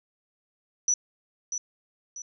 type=tone with echo; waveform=sine; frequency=5920 Hz; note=F#8; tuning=in tune; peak=-20 dBFS; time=0.88-0.94 s; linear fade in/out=2 ms; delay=640 ms; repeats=2; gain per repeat=-8 dB; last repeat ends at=2.22 s; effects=none